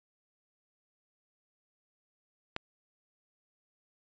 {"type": "click", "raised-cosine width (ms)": 0.3, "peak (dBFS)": -17, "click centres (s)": 2.564, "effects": ["resampled to 16000 Hz"]}